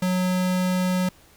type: tone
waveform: square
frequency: 183.2 Hz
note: F#3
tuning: 17 cents flat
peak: -21 dBFS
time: 0.02-1.09 s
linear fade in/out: 5 ms
effects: pink hiss -54 dBFS RMS until 1.36 s